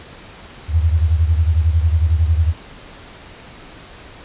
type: beating tone pair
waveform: sine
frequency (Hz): 78.5 / 89.5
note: D#2 / F2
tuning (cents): +16 / +43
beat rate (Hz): 11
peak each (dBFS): -13 / -18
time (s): 0.68-2.54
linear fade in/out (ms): 50
effects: pink hiss -39 dBFS RMS until 4.24 s + resampled to 8000 Hz